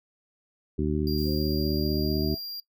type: harmonic tone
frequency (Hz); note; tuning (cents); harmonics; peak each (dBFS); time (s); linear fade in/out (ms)
75.6; D#2; -49; 1 / 2 / 3 / 4 / 5; -30 / -30 / -30 / -30 / -30; 0.78-2.35; 10
type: tone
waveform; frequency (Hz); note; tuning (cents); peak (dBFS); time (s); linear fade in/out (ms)
square; 4771; D8; +26; -35; 1.07-2.6; 2
type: noise with exponential decay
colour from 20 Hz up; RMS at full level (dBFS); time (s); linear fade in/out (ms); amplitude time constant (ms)
violet; -46; 1.18-2.38; 0; 260
type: exponential sweep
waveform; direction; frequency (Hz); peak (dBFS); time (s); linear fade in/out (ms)
sine; up; 516 to 664; -39; 1.24-2.39; 50
effects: noise-tail reverb RT60 0.1 s tail -18 dB re dry